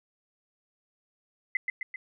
sine tone with echo, 2035 Hz, C7, 49 cents flat, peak -23 dBFS, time 1.55-1.57 s, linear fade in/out 2 ms, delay 130 ms, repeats 3, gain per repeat -4 dB, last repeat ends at 1.96 s, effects none

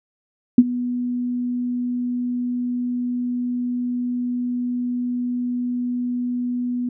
sine tone with ADSR envelope, 245.6 Hz, B3, 9 cents flat, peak -3 dBFS, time 0.58-6.89 s, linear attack 4 ms, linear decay 42 ms, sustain -18 dB, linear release 4 ms, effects none

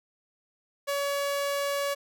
sawtooth tone, 565 Hz, C#5, 33 cents sharp, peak -23 dBFS, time 0.87-1.95 s, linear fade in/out 20 ms, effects none

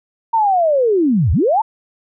sine linear two-way sweep, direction down then up, 931 to 65.6 to 931 Hz, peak -11 dBFS, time 0.33-1.62 s, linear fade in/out 10 ms, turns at 1.32 s, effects none

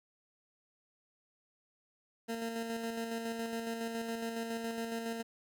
20% pulse tone with tremolo, 228.8 Hz, A#3, 32 cents flat, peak -30 dBFS, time 2.28-5.23 s, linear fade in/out 20 ms, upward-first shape square, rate 7.2 Hz, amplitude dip 35%, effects none

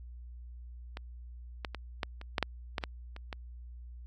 clicks, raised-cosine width 0.3 ms, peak -24 / -18 / -22 / -15 / -29 / -12 / -11 / -15 / -17 / -29 / -22 dBFS, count 11, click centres 0.971 / 1.648 / 1.747 / 2.032 / 2.214 / 2.382 / 2.427 / 2.782 / 2.838 / 3.164 / 3.328 s, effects added 60 Hz sine -44 dBFS peak until 4.06 s + AAC 64 kbps

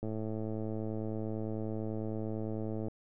click train, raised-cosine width 2 ms, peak -25 dBFS, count 312, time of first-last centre 0.03-2.883 s, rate 109 Hz, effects none

